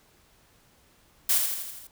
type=noise with echo; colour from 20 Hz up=blue; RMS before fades=-22 dBFS; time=1.29-1.38 s; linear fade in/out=5 ms; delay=82 ms; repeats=6; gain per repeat=-4 dB; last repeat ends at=1.872 s; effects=pink hiss -61 dBFS RMS until 1.91 s